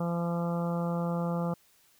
harmonic tone, 171 Hz, F3, 36 cents flat, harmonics 1 / 2 / 3 / 4 / 5 / 6 / 7 / 8, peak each -29 / -42 / -35 / -41 / -41 / -47 / -42 / -49 dBFS, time 0-1.54 s, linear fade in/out 5 ms, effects white hiss -64 dBFS RMS until 1.99 s

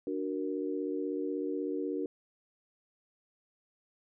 sine chord, D augmented, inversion none, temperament equal, 293.7 / 370 / 466.2 Hz, D4 / F#4 / A#4, 0 / 0 / 0 cents, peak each -35 / -36 / -37 dBFS, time 0.07-2.06 s, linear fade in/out 2 ms, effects none

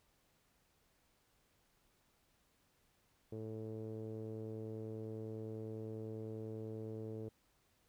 sawtooth tone with low-pass filter, 110 Hz, A2, in tune, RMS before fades -45 dBFS, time 3.32-7.29 s, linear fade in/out 5 ms, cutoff 440 Hz, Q 4, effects pink hiss -75 dBFS RMS until 7.88 s

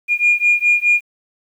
sine beating tone pair, 2422 / 2426.8 Hz, D#7 / D#7, -47 / -44 cents, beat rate 4.8 Hz, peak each -14 dBFS, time 0.08-1.01 s, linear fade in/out 50 ms, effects tanh soft clip ceiling -5 dBFS + 8-bit

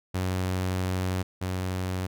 sawtooth tone pair in turn, 92.5 / 92.5 Hz, F#2 / F#2, 0 / 0 cents, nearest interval unison, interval 0 cents, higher neither, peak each -22 / -24 dBFS, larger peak first, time 0.14-1.23 / 1.41-2.07 s, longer first, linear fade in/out 10 ms, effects none

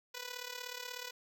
5% pulse tone with amplitude modulation, 493.9 Hz, B4, in tune, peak -27 dBFS, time 0.14-1.11 s, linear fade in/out 10 ms, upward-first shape sine, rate 36.5 Hz, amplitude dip 75%, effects none

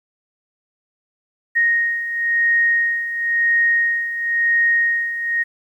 sine beating tone pair, 1864.7 / 1865.67 Hz, A#6 / A#6, 0 / +1 cents, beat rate 0.97 Hz, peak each -22 / -16 dBFS, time 1.55-5.44 s, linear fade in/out 20 ms, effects 9-bit

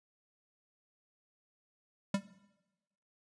square tone with exponential decay, 197.8 Hz, G3, 16 cents sharp, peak -25 dBFS, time 2.14-2.23 s, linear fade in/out 5 ms, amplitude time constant 18 ms, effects noise-tail reverb RT60 1.0 s tail -17 dB re dry + resampled to 22050 Hz

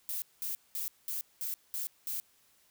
violet noise bursts, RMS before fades -36 dBFS, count 7, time 0.09-2.2 s, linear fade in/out 0 ms, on 130 ms, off 200 ms, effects white hiss -67 dBFS RMS until 2.7 s

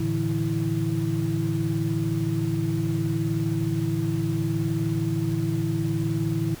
sine tone cluster, 111.1 / 144.6 / 163.9 / 328.6 Hz, A2 / D3 / E3 / E4, +17 / -27 / -10 / -5 cents, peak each -28 dBFS, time 0-6.55 s, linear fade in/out 5 ms, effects pink hiss -43 dBFS RMS until 6.6 s

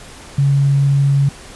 sine tone, 139.6 Hz, C#3, 13 cents sharp, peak -10 dBFS, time 0.38-1.29 s, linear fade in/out 5 ms, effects pink hiss -37 dBFS RMS until 1.55 s + resampled to 24000 Hz

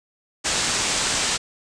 white low-pass noise, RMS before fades -23 dBFS, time 0.44-1.38 s, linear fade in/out 20 ms, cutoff 8600 Hz, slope 48 dB/octave, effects resampled to 22050 Hz

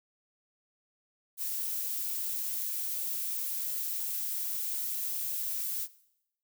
violet noise, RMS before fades -34 dBFS, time 1.37-5.88 s, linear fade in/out 50 ms, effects noise-tail reverb RT60 0.8 s tail -19 dB re dry

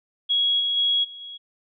sine tone with level steps, 3322 Hz, G#7, in tune, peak -18 / -21 / -18 / -37 / -35 dBFS, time 0.29-1.38 s, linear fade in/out 20 ms, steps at 0.59 / 0.76 / 1.03 / 1.2 s, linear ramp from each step 20 ms, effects none

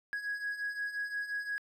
triangle beating tone pair, 1657 / 1662.7 Hz, G#6 / G#6, -4 / +2 cents, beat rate 5.7 Hz, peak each -38 / -33 dBFS, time 0.13-1.58 s, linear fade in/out 0 ms, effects tanh soft clip ceiling -27 dBFS

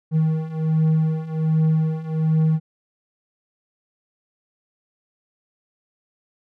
triangle beating tone pair, 157.4 / 158.7 Hz, D#3 / D#3, +20 / +35 cents, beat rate 1.3 Hz, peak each -20 / -17 dBFS, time 0.11-2.6 s, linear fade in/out 50 ms, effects none

